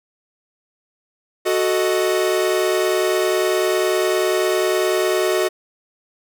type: chord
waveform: 45% pulse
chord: D# diminished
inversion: first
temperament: equal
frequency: 370 / 440 / 622.3 Hz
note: F#4 / A4 / D#5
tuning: 0 / 0 / 0 cents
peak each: -19 / -23 / -22 dBFS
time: 1.45-5.49 s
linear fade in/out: 20 ms
effects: none